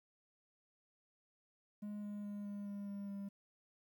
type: tone with pitch steps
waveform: triangle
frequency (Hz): 207.7 / 206.3 / 204.8 / 203.4 / 202 / 200.6 / 199.24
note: G#3 / G#3 / G#3 / G#3 / G#3 / G3 / G3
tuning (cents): 0 / -11 / -24 / -36 / -48 / +40 / +28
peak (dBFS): -40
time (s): 1.82-3.29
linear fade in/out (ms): 10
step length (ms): 210
effects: 12-bit